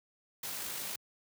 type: noise with amplitude modulation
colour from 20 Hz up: white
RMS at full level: -38 dBFS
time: 0.43-0.96 s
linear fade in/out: 5 ms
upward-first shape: sine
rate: 52.3 Hz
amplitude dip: 30%
effects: high-pass 100 Hz 12 dB/octave